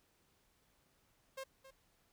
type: tone with echo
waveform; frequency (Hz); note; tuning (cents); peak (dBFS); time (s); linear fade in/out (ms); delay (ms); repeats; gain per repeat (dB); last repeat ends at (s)
sawtooth; 534; C5; +35; -39; 1.37-1.44; 10; 270; 1; -13; 1.71
effects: pink hiss -74 dBFS RMS until 2.12 s